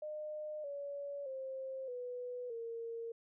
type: tone with pitch steps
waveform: sine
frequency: 608 / 567.3 / 529.3 / 493.8 / 460.8 Hz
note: D#5 / C#5 / C5 / B4 / A#4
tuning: -40 / +40 / +20 / 0 / -20 cents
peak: -40 dBFS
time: 0.02-3.12 s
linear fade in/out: 5 ms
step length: 620 ms
effects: none